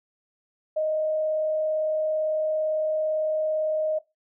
sine tone with frequency modulation, 622.3 Hz, D#5, in tune, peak -22 dBFS, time 0.76-3.99 s, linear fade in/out 10 ms, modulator 37.8 Hz, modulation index 0.21, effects noise-tail reverb RT60 0.2 s tail -18 dB re dry

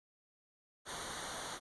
pink noise with comb filter, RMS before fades -43 dBFS, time 0.85-1.6 s, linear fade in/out 50 ms, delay 0.39 ms, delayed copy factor -0.75, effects resampled to 24000 Hz

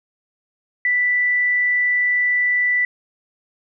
sine tone, 1975.5 Hz, B6, in tune, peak -15 dBFS, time 0.85-2.85 s, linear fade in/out 2 ms, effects none

